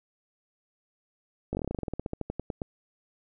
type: slowing click train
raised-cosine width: 2 ms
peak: -18 dBFS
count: 21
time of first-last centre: 1.53-2.618 s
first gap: 19 ms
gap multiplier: 1.1
effects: none